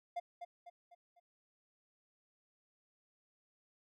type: tone with echo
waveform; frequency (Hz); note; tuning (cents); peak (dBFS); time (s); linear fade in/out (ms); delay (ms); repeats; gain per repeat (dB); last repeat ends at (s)
triangle; 698.5; F5; 0; -34; 0.16-0.2; 10; 250; 4; -7; 1.2
effects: none